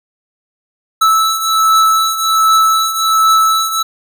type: beating tone pair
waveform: square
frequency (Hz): 1310 / 1311.3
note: E6 / E6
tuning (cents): -11 / -9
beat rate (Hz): 1.3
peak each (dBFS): -16 / -11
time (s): 1.01-3.83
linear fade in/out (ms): 10
effects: none